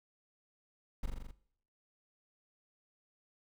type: noise with echo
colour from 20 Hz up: brown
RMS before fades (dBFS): -34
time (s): 1.03-1.06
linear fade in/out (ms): 5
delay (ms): 42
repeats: 6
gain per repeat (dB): -2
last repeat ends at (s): 1.312
effects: noise-tail reverb RT60 0.6 s tail -18 dB re dry

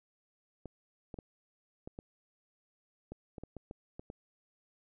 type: clicks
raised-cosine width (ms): 2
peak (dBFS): -30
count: 12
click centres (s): 0.657 / 1.142 / 1.188 / 1.875 / 1.989 / 3.12 / 3.382 / 3.436 / 3.567 / 3.711 / 3.995 / 4.101
effects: none

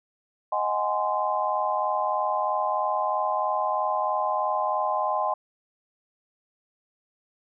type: chord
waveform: sine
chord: Ab dominant seventh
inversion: second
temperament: just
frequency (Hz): 623 / 747.5 / 830.6 / 1038.3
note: Eb5 / Gb5 / Ab5 / C6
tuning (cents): +2 / +17 / 0 / -14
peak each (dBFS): -29 / -30 / -28 / -27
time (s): 0.52-5.34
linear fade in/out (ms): 5
effects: none

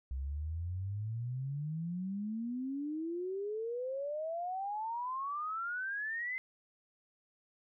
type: exponential sweep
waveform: sine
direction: up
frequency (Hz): 64 to 2075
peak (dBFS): -35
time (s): 0.11-6.38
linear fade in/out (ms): 0
effects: none

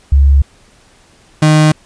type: tone pair in turn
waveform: sine / 35% pulse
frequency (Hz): 69.4 / 154.14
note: C#2 / D#3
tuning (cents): +3 / -16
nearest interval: octave + major second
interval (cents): 1381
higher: second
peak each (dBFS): -4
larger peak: neither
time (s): 0.12-0.42 / 1.42-1.72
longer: neither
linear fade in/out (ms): 5
effects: pink hiss -47 dBFS RMS until 1.85 s + resampled to 22050 Hz

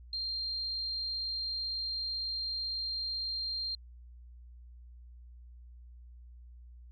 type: tone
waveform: sine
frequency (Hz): 4186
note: C8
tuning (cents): 0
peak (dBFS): -33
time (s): 0.13-3.75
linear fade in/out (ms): 2
effects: added 60 Hz sine -49 dBFS peak until 6.91 s

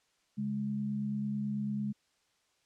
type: tone pair together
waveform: sine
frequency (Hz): 138.59 / 207.7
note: C#3 / G#3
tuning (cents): 0 / 0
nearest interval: perfect fifth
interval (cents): 700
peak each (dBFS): -39 / -32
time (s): 0.37-1.93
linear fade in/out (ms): 20
effects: white hiss -73 dBFS RMS until 2.65 s + low-pass 7000 Hz 12 dB/octave

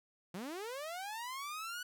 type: linear sweep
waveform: sawtooth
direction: up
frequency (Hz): 164.81 to 1489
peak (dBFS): -37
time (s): 0.34-1.83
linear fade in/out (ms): 5
effects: none

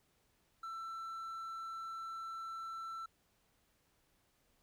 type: tone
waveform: triangle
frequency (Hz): 1336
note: E6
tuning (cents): +23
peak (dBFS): -40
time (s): 0.63-3.06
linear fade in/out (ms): 5
effects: pink hiss -75 dBFS RMS until 4.62 s

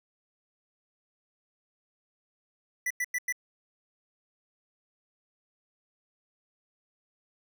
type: tone bursts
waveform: square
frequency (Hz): 1975.5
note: B6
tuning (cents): 0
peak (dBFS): -28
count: 4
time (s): 2.86-3.325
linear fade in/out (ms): 5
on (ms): 45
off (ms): 95
effects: none

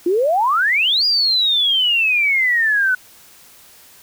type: exponential two-way sweep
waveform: sine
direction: up then down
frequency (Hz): 332.2 to 4914 to 1477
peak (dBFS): -13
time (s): 0.06-2.95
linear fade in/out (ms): 5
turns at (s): 1.05
effects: white hiss -46 dBFS RMS until 4.02 s

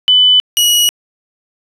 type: tone pair in turn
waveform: sine / sawtooth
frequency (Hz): 3000 / 2911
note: F#7 / F#7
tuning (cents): +23 / -29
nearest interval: minor second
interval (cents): 52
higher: first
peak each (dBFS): -5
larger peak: neither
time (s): 0.08-0.4 / 0.57-0.89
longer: neither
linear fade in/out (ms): 0
effects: resampled to 32000 Hz + 7-bit

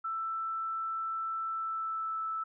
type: tone with pitch glide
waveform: sine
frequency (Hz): 1327 to 1314.8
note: E6 to E6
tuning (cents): +11 to -5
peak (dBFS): -32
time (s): 0.04-2.44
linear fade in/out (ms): 10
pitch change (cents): -16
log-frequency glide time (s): 1.47-2.2
effects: none

